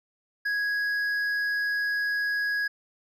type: tone with hard clipping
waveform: triangle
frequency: 1661.2 Hz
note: G#6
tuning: in tune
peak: -26 dBFS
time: 0.45-2.68 s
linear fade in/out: 10 ms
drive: 8 dB
effects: none